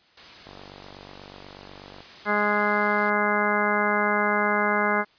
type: noise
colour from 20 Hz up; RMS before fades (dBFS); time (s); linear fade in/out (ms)
white; -44; 0.17-3.1; 5
type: click train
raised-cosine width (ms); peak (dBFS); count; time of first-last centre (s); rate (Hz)
1; -29; 75; 0.47-2.005; 48.2
type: harmonic tone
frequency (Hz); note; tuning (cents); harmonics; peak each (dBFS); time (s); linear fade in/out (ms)
207.7; G#3; 0; 1 / 2 / 3 / 4 / 5 / 6 / 7 / 8 / 10; -29 / -29 / -29 / -29 / -29 / -29 / -29 / -29 / -29; 2.25-5.05; 50
effects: white hiss -59 dBFS RMS until 5.18 s + resampled to 11025 Hz